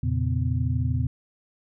sine tone cluster, 83.4 / 116.1 / 136.6 / 251 Hz, E2 / A#2 / C#3 / B3, +21 / -7 / -25 / +28 cents, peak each -26 / -25 / -29 / -33 dBFS, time 0.03-1.07 s, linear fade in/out 5 ms, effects none

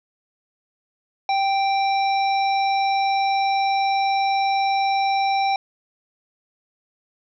harmonic tone, 784 Hz, G5, in tune, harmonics 1 / 3 / 5 / 7, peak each -18 / -28 / -32 / -35 dBFS, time 1.29-5.56 s, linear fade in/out 2 ms, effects none

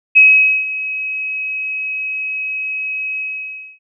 sine tone with ADSR envelope, 2551 Hz, D#7, 43 cents sharp, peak -3 dBFS, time 0.15-3.79 s, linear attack 21 ms, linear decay 480 ms, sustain -16 dB, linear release 610 ms, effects none

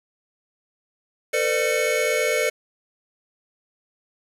square tone cluster, 453.6 / 509 / 598 / 2212 Hz, A#4 / C5 / D5 / C#7, -47 / -48 / +31 / -4 cents, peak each -26 dBFS, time 1.33-2.5 s, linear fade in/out 10 ms, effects resampled to 32000 Hz + 7-bit

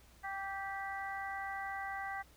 harmonic tone with a mistuned harmonic, 392 Hz, G4, in tune, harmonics 2 / 3 / 4 / 5, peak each -41 / -47 / -45 / -44 dBFS, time 0.23-2.23 s, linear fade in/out 20 ms, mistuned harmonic 3, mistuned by -19 cents, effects added 60 Hz sine -62 dBFS peak until 2.36 s + pink hiss -64 dBFS RMS until 2.36 s

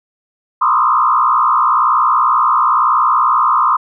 sine tone with frequency modulation, 1139 Hz, C#6, 47 cents sharp, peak -9 dBFS, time 0.61-3.77 s, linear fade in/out 10 ms, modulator 61 Hz, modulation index 2.5, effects none

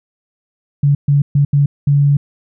sine tone bursts at uneven times, 142.6 Hz, C#3, 49 cents sharp, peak -8 dBFS, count 5, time 0.83-0.95 / 1.08-1.22 / 1.35-1.45 / 1.53-1.66 / 1.87-2.17 s, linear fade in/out 5 ms, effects none

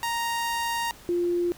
sawtooth / sine tone pair in turn, 932.3 / 349.2 Hz, A#5 / F4, 0 / 0 cents, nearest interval octave + perfect fourth, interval 1700 cents, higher first, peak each -22 dBFS, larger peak neither, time 0.03-0.91 / 1.09-1.52 s, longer first, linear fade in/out 0 ms, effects pink hiss -49 dBFS RMS until 1.57 s

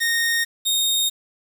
sawtooth tone pair in turn, 1852 / 3704 Hz, A#6 / A#7, -12 / -12 cents, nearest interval octave, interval 1200 cents, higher second, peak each -15 dBFS, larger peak neither, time 0-0.45 / 0.65-1.1 s, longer neither, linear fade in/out 20 ms, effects 7-bit

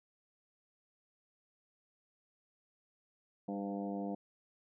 harmonic tone with a mistuned harmonic, 99.6 Hz, G2, 28 cents sharp, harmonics 2 / 3 / 4 / 5 / 6 / 7 / 8 / 9, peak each -39 / -42 / -49 / -45 / -54 / -45 / -55 / -55 dBFS, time 3.48-4.15 s, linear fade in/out 5 ms, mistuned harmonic 5, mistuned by +23 cents, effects none

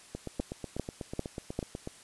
two click trains, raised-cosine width 2 ms, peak -23 / -17 dBFS, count 15 / 4, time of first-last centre 0.15-1.874 / 0.4-1.59 s, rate 8.12 / 2.52 Hz, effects white hiss -54 dBFS RMS until 2.03 s + resampled to 24000 Hz

